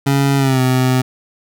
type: tone with pitch glide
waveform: 25% pulse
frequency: 138.59 to 128.56 Hz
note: C#3 to C3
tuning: 0 to -30 cents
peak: -8 dBFS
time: 0.06-1.02 s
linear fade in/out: 10 ms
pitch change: -130 cents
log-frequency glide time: 0.37-0.61 s
effects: none